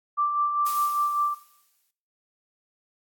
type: tone with tremolo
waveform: sine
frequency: 1174.7 Hz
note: D6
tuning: in tune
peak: -20 dBFS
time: 0.17-1.35 s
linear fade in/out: 20 ms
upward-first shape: sine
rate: 5 Hz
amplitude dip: 45%
type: noise with exponential decay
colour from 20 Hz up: blue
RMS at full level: -32 dBFS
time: 0.66-1.91 s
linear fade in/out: 5 ms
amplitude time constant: 270 ms
effects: noise-tail reverb RT60 0.6 s tail -18 dB re dry + AAC 64 kbps